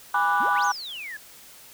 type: chord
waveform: sine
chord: G# half-diminished seventh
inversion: none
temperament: equal with one note detuned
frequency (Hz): 818.2 / 987.8 / 1174.7 / 1480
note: G#5 / B5 / D6 / F#6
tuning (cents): -26 / 0 / 0 / 0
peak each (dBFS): -24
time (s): 0.14-0.72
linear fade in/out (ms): 5
type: exponential two-way sweep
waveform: sine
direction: up then down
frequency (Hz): 195 to 6730 to 1642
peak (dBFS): -33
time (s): 0.4-1.17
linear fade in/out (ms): 5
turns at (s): 0.65
effects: tanh soft clip ceiling -13 dBFS + white hiss -48 dBFS RMS until 1.73 s